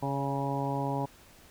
harmonic tone with a mistuned harmonic, 138.2 Hz, C#3, 5 cents flat, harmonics 1 / 2 / 3 / 4 / 5 / 6 / 7, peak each -33 / -35 / -39 / -38 / -40 / -36 / -37 dBFS, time 0.02-1.06 s, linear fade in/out 10 ms, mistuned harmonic 4, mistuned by +26 cents, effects pink hiss -56 dBFS RMS until 1.5 s

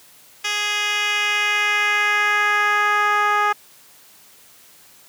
10% pulse tone with band-pass filter sweep, 415.3 Hz, G#4, in tune, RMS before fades -19 dBFS, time 0.44-3.53 s, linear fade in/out 10 ms, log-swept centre 3800 to 1100 Hz, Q 1.6, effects white hiss -49 dBFS RMS until 5.08 s + high-pass 80 Hz 12 dB/octave

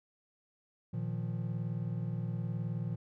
triangle chord, Bb suspended fourth, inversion none, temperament equal, 116.54 / 155.56 / 174.61 Hz, Bb2 / Eb3 / F3, 0 / 0 / 0 cents, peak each -34 / -37 / -37 dBFS, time 0.93-2.96 s, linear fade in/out 10 ms, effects none

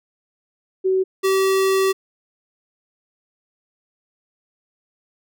sine / square tone pair in turn, 377.5 / 384.3 Hz, F#4 / G4, +35 / -34 cents, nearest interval unison, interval 31 cents, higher second, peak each -15 / -16 dBFS, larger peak first, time 0.84-1.04 / 1.23-1.93 s, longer second, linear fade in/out 20 ms, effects none

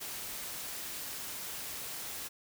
white noise, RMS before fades -41 dBFS, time 0-2.29 s, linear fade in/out 20 ms, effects none

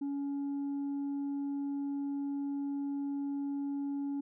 sine tone, 281.3 Hz, C#4, 26 cents sharp, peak -30 dBFS, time 0.01-4.21 s, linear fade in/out 10 ms, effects tanh soft clip ceiling -32 dBFS

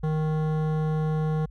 sine tone with hard clipping, 155.56 Hz, D#3, in tune, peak -25 dBFS, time 0.03-1.46 s, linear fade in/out 10 ms, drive 14 dB, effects added 50 Hz sine -41 dBFS peak until 1.5 s

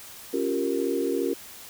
sine chord, G half-diminished seventh, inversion second, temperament equal, 277.2 / 349.2 / 392 / 466.2 Hz, Db4 / F4 / G4 / Bb4, 0 / 0 / 0 / 0 cents, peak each -29 dBFS, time 0.33-1.34 s, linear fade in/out 10 ms, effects white hiss -44 dBFS RMS until 1.69 s

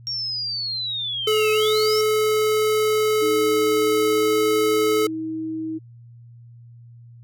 sine linear two-way sweep, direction down then up, 5588 to 2539 to 5588 Hz, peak -24 dBFS, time 0.07-2.01 s, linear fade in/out 0 ms, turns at 1.52 s
square tone, 430.4 Hz, A4, 38 cents flat, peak -18 dBFS, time 1.27-5.07 s, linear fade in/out 5 ms
sine tone with pitch glide, 311.1 to 318.7 Hz, D#4 to D#4, 0 to +42 cents, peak -25 dBFS, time 3.21-5.79 s, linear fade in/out 20 ms, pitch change +42 cents, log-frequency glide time 3.87-4.45 s
effects added 118 Hz sine -42 dBFS peak until 7.23 s

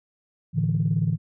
sine chord, A suspended fourth, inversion none, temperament equal, 110 / 146.83 / 164.81 Hz, A2 / D3 / E3, 0 / 0 / 0 cents, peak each -25 / -24 / -23 dBFS, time 0.53-1.18 s, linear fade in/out 50 ms, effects tanh soft clip ceiling -12 dBFS

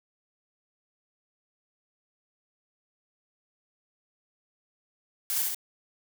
blue noise with echo, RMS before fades -29 dBFS, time 5.3-5.42 s, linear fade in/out 0 ms, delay 63 ms, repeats 2, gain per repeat -2 dB, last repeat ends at 5.546 s, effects none

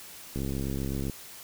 click train, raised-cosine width 3 ms, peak -20 dBFS, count 51, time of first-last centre 0.36-1.097 s, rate 67.8 Hz, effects white hiss -46 dBFS RMS until 1.43 s

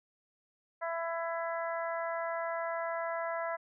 harmonic tone, 333.3 Hz, E4, 19 cents sharp, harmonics 2 / 3 / 4 / 5 / 6, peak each -35 / -39 / -41 / -43 / -45 dBFS, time 0.81-3.57 s, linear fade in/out 20 ms, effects none

